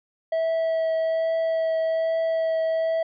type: tone with vibrato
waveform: triangle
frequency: 650 Hz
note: E5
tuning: 24 cents flat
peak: -19 dBFS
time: 0.32-3.03 s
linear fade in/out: 5 ms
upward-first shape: triangle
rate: 1.2 Hz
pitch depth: 11 cents each way
effects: resampled to 11025 Hz